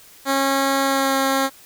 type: tone with pitch glide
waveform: 10% pulse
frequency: 272.8 to 269.7 Hz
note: C#4 to C#4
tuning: -28 to -47 cents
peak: -9 dBFS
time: 0.25-1.5 s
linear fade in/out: 50 ms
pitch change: -19 cents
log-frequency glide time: 0.82-1.18 s
effects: white hiss -47 dBFS RMS until 1.65 s